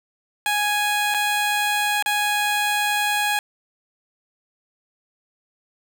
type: tone with dropouts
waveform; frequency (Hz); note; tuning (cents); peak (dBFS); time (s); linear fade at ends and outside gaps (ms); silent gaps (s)
15% pulse; 830.6; G#5; 0; -13; 0.46-3.39; 1; 1.141-1.145 / 2.025-2.06
effects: none